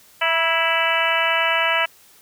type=harmonic tone with a mistuned harmonic; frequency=329.8 Hz; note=E4; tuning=1 cent sharp; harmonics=2 / 3 / 4 / 5 / 6 / 7 / 8 / 9; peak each=-25 / -25 / -25 / -25 / -25 / -25 / -25 / -25 dBFS; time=0.21-1.86 s; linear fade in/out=10 ms; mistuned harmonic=3; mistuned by=-29 cents; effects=white hiss -51 dBFS RMS until 2.21 s